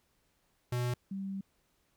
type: tone pair in turn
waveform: square / sine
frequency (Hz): 122.8 / 194.44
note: B2 / G3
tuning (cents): -9 / -14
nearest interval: minor sixth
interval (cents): 795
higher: second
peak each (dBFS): -31 / -35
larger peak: first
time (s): 0.72-0.94 / 1.11-1.41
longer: second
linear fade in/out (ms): 5
effects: pink hiss -74 dBFS RMS until 1.96 s